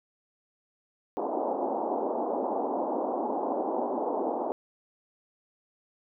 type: band-pass noise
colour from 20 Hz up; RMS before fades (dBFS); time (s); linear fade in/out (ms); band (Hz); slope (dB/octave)
white; -30; 1.17-4.52; 0; 240 to 900; 48
effects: none